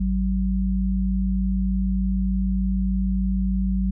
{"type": "tone pair together", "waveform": "sine", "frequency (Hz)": [53.32, 190], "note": ["G#1", "F#3"], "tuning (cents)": [46, 46], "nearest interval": "octave + minor seventh", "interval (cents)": 2200, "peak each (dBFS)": -22, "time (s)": [0, 3.91], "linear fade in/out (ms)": 10, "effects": []}